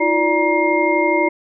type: tone cluster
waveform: sine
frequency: 321.2 / 353.3 / 584 / 944 / 2123 Hz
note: E4 / F4 / D5 / A#5 / C7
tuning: -45 / +20 / -10 / +22 / +25 cents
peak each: -20 dBFS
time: 0-1.29 s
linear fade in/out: 10 ms
effects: none